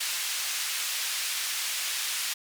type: band-pass noise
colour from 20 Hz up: pink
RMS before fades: -31 dBFS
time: 0-2.34 s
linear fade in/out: 10 ms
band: 2300 to 13000 Hz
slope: 12 dB/octave
effects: none